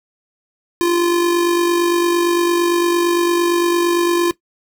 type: tone with amplitude modulation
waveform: square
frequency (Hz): 345.7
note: F4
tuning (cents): -18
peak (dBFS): -12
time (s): 0.81-4.31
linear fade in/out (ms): 0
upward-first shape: sine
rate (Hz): 48.8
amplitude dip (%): 40
effects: noise-tail reverb RT60 0.1 s tail -17 dB re dry